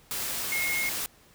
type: tone in noise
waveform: sine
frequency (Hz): 2157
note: C#7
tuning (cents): -48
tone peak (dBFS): -27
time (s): 0.52-0.89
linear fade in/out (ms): 0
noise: white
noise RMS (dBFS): -32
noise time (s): 0.11-1.06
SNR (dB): +2
effects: pink hiss -58 dBFS RMS until 1.34 s